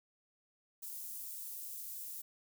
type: high-pass noise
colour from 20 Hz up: white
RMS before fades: -45 dBFS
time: 0.82-2.22 s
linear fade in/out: 10 ms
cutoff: 10000 Hz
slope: 12 dB/octave
effects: none

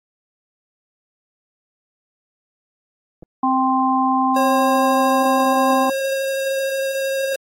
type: clicks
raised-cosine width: 2 ms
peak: -28 dBFS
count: 2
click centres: 3.225 / 3.231 s
type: harmonic tone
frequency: 261.6 Hz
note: C4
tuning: in tune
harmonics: 1 / 3 / 4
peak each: -19 / -19 / -19 dBFS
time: 3.43-5.9 s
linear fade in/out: 5 ms
type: tone with vibrato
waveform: square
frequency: 540 Hz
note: C#5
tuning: 45 cents flat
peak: -20 dBFS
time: 4.36-7.36 s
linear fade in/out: 5 ms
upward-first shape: sine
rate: 13 Hz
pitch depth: 9 cents each way
effects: AAC 48 kbps

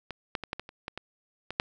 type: clicks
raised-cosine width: 0.3 ms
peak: -20 / -13 / -20 / -15 / -20 / -28 / -19 / -20 / -19 / -8 dBFS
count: 10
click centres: 0.107 / 0.352 / 0.437 / 0.531 / 0.596 / 0.691 / 0.881 / 0.976 / 1.506 / 1.599 s
effects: none

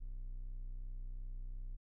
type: tone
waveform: triangle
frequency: 31.38 Hz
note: B0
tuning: 28 cents sharp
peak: -39 dBFS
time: 0-1.77 s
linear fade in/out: 20 ms
effects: none

